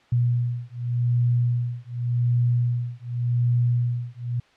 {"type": "beating tone pair", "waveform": "sine", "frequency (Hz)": [120.5, 121.37], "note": ["B2", "B2"], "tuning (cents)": [-42, -30], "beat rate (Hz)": 0.87, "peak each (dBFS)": -23, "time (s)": [0.12, 4.4], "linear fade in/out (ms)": 5, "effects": ["white hiss -57 dBFS RMS until 4.56 s", "low-pass 3000 Hz 12 dB/octave"]}